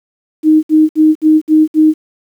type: tone bursts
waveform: sine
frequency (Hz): 311.1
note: D#4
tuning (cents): 0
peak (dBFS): -4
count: 6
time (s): 0.43-1.94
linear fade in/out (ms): 50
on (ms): 200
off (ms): 62
effects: 7-bit